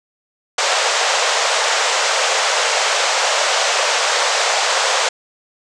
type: band-pass noise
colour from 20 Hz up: pink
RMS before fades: -17 dBFS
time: 0.58-5.09 s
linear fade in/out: 5 ms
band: 490 to 7800 Hz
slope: 48 dB/octave
effects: none